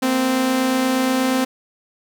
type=tone pair together; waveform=sawtooth; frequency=231.6 / 260 Hz; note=A#3 / C4; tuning=-11 / -11 cents; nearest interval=major second; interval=200 cents; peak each=-22 / -13 dBFS; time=0.02-1.45 s; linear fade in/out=10 ms; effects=none